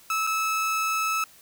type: tone with dropouts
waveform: 30% pulse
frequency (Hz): 1302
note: E6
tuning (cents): -22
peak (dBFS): -21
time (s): 0.1-1.24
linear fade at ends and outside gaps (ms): 2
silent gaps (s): 0.268-0.272
effects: white hiss -53 dBFS RMS until 1.41 s